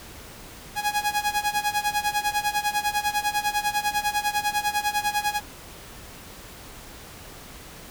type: tone with tremolo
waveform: sawtooth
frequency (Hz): 830.6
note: G#5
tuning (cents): 0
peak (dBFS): -16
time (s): 0.75-5.41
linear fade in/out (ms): 50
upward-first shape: sine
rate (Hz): 10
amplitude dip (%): 85
effects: pink hiss -43 dBFS RMS until 7.9 s